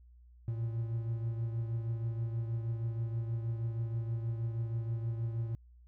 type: beating tone pair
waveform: triangle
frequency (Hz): 114.2 / 120.5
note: A#2 / B2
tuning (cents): -35 / -42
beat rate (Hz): 6.3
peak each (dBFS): -31 / -40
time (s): 0.48-5.55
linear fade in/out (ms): 0
effects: added 60 Hz sine -55 dBFS peak until 5.87 s